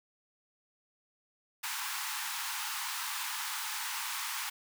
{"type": "high-pass noise", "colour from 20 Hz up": "pink", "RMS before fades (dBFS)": -37, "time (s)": [1.63, 4.5], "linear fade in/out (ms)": 10, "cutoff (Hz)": 830, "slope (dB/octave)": 96, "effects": []}